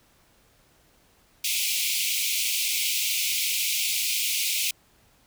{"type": "high-pass noise", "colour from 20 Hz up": "pink", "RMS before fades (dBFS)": -26, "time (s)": [1.44, 4.71], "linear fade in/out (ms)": 5, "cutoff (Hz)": 2200, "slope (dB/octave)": 96, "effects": ["pink hiss -61 dBFS RMS until 5.26 s"]}